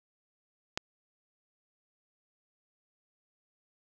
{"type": "click", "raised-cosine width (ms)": 0.2, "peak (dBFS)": -13, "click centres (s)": 0.775, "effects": []}